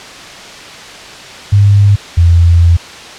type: tone pair in turn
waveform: sine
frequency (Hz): 101.2 / 85.1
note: G#2 / F2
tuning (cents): -44 / -44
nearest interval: minor third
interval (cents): 300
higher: first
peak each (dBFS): -3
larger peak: neither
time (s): 1.52-1.96 / 2.17-2.77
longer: second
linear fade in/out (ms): 10
effects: white hiss -29 dBFS RMS until 3.18 s + low-pass 5000 Hz 12 dB/octave